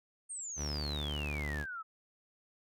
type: exponential sweep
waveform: sine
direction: down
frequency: 8840 to 1270 Hz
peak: -39 dBFS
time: 0.29-1.83 s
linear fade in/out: 20 ms
type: tone with vibrato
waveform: sawtooth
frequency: 73.6 Hz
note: D2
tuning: 4 cents sharp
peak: -32 dBFS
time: 0.56-1.66 s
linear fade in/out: 50 ms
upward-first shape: square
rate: 5.2 Hz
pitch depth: 9 cents each way
effects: none